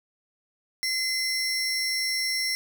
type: tone pair together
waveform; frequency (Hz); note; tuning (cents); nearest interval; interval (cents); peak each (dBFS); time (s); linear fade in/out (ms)
40% pulse; 2053 / 5481; C7 / F8; -33 / -33; octave + perfect fourth; 1700; -28 / -26; 0.83-2.55; 0
effects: none